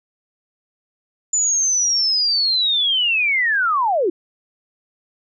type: linear sweep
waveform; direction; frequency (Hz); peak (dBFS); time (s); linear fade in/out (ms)
sine; down; 7050 to 320; -15; 1.33-4.1; 5
effects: none